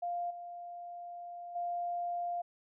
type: tone with level steps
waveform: sine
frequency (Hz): 699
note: F5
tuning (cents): +1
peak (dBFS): -33 / -42 / -33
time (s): 0.02-2.42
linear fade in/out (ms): 10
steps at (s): 0.3 / 1.55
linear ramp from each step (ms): 10
effects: none